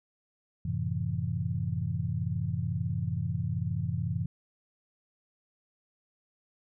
sine chord, F# half-diminished seventh, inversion none, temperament just, 92.5 / 111 / 133.2 / 166.5 Hz, F#2 / A2 / C3 / E3, 0 / +16 / +31 / +18 cents, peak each -34 dBFS, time 0.65-4.26 s, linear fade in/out 5 ms, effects none

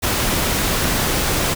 pink noise, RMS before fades -19 dBFS, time 0.02-1.55 s, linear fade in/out 20 ms, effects none

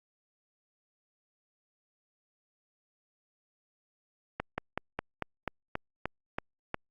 slowing click train, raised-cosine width 0.5 ms, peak -16 dBFS, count 10, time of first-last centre 4.4-6.744 s, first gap 180 ms, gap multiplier 1.09, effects Opus 48 kbps

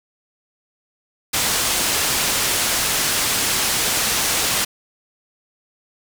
white low-pass noise, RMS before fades -20 dBFS, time 1.33-4.65 s, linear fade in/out 10 ms, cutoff 9800 Hz, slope 12 dB/octave, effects none

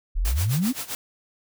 sine exponential sweep, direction up, 34 to 277.2 Hz, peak -20 dBFS, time 0.15-0.73 s, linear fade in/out 20 ms
white noise with tremolo, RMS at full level -30 dBFS, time 0.25-0.95 s, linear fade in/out 0 ms, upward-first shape sine, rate 7.7 Hz, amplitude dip 85%
effects none

